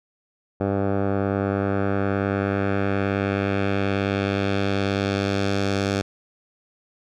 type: tone with low-pass filter sweep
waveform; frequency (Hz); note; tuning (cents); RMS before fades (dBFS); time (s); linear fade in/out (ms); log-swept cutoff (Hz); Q
10% pulse; 98.9; G2; +16; -23; 0.6-6.02; 10; 900 to 5900; 1.2
effects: none